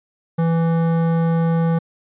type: tone with hard clipping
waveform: triangle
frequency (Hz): 165.6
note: E3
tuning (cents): +8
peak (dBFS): -17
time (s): 0.38-1.79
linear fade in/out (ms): 10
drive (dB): 18
effects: resampled to 8000 Hz